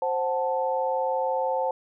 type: chord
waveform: sine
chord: F# diminished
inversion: second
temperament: equal with one note detuned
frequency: 526 / 740 / 880 Hz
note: C5 / F#5 / A5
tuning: +9 / 0 / 0 cents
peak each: -26 / -31 / -27 dBFS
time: 0.02-1.71 s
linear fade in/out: 2 ms
effects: none